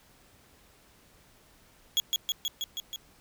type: tone with echo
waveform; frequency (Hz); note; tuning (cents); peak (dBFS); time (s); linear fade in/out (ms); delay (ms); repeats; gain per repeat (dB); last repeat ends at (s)
35% pulse; 3336; G#7; +7; -20; 1.97-2; 0; 160; 6; -2; 2.96
effects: pink hiss -60 dBFS RMS until 3.2 s